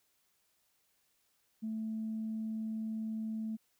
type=tone; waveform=sine; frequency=220.2 Hz; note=A3; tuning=2 cents sharp; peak=-34 dBFS; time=1.62-3.57 s; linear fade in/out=20 ms; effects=tanh soft clip ceiling -30 dBFS + white hiss -75 dBFS RMS until 3.79 s